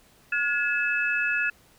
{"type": "tone cluster", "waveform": "sine", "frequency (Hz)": [1432, 1696, 2606], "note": ["F6", "G#6", "E7"], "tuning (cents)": [43, 36, -20], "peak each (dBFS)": -27, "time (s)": [0.32, 1.5], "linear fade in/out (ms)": 5, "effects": ["pink hiss -58 dBFS RMS until 1.78 s"]}